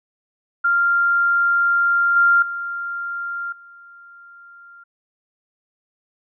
sine tone with level steps, 1392 Hz, F6, 6 cents flat, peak -14 / -11 / -24 / -41 dBFS, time 0.64-4.84 s, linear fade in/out 10 ms, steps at 2.16 / 2.42 / 3.52 s, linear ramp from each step 5 ms, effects none

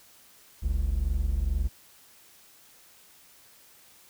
triangle tone pair together, 47.1 / 69.3 Hz, F#1 / C#2, +32 / 0 cents, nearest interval perfect fifth, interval 668 cents, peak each -25 dBFS, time 0.62-1.69 s, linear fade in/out 20 ms, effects white hiss -56 dBFS RMS until 4.09 s

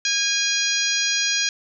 harmonic tone, 820 Hz, G#5, 22 cents flat, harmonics 2 / 3 / 4 / 5 / 6 / 7 / 8, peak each -27 / -27 / -27 / -27 / -27 / -27 / -27 dBFS, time 0.05-1.49 s, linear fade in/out 2 ms, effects none

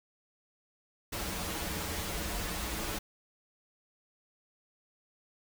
pink noise with comb filter, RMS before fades -36 dBFS, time 1.12-2.99 s, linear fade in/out 10 ms, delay 7.8 ms, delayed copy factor -0.75, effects none

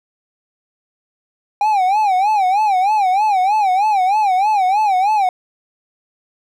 triangle tone with vibrato, 797 Hz, G5, 28 cents sharp, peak -10 dBFS, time 1.61-5.29 s, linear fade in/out 2 ms, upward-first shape sine, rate 3.2 Hz, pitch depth 150 cents each way, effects none

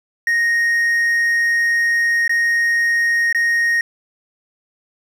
triangle tone with dropouts, 1864.7 Hz, A#6, in tune, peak -12 dBFS, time 0.27-3.81 s, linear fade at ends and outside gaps 2 ms, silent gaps 2.278-2.294 / 3.327-3.347 s, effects none

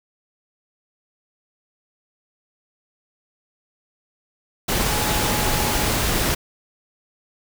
sine tone in noise, 844 Hz, G#5, 28 cents sharp, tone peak -29 dBFS, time 4.89-5.89 s, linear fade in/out 10 ms, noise pink, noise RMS -21 dBFS, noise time 4.68-6.35 s, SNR -11 dB, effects none

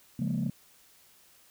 sine chord, Bb minor seventh, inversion first, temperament equal, 138.59 / 174.61 / 207.7 / 233.1 Hz, Db3 / F3 / Ab3 / Bb3, 0 / 0 / 0 / 0 cents, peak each -32 dBFS, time 0.19-0.5 s, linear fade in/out 5 ms, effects tanh soft clip ceiling -22 dBFS + white hiss -60 dBFS RMS until 1.5 s

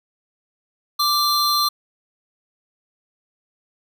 square tone pair together, 1174.7 / 4126 Hz, D6 / C8, 0 / -25 cents, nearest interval octave + minor seventh, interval 2175 cents, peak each -20 dBFS, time 0.99-1.69 s, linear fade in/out 10 ms, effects none

